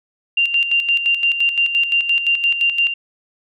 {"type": "tone with tremolo", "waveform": "sine", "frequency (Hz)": 2781, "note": "F7", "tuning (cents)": -8, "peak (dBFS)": -12, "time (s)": [0.37, 2.94], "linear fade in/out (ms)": 5, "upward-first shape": "square", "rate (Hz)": 5.8, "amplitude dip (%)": 60, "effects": []}